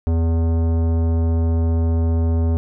sine tone with tanh clipping, 82.5 Hz, E2, 2 cents sharp, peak -17 dBFS, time 0.07-2.57 s, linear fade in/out 0 ms, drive 16 dB, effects none

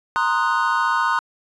triangle chord, C half-diminished seventh, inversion third, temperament equal, 932.3 / 1046.5 / 1244.5 / 1480 Hz, Bb5 / C6 / Eb6 / Gb6, 0 / 0 / 0 / 0 cents, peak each -21 dBFS, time 0.16-1.19 s, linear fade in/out 0 ms, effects resampled to 22050 Hz

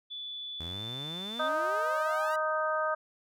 sine tone with pitch glide, 3466 to 3533 Hz, A7 to A7, -27 to +6 cents, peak -37 dBFS, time 0.1-1.49 s, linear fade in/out 20 ms, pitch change +33 cents, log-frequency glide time 0.7-0.79 s
sawtooth exponential sweep, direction up, 77.78 to 987.8 Hz, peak -36 dBFS, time 0.6-2.36 s, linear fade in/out 5 ms
harmonic tone, 311.1 Hz, D#4, in tune, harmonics 2 / 3 / 4 / 5, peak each -31 / -37 / -31 / -35 dBFS, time 1.39-2.95 s, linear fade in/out 10 ms
effects none

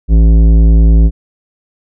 sine tone with tanh clipping, 55 Hz, A1, in tune, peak -5 dBFS, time 0.08-1.11 s, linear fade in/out 50 ms, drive 13 dB, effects none

